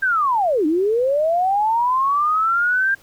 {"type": "linear two-way sweep", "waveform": "sine", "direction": "down then up", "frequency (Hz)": [1606, 293.7, 1606], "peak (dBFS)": -15, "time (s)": [0.02, 2.95], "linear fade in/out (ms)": 10, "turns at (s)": 0.66, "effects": ["pink hiss -51 dBFS RMS until 3.02 s"]}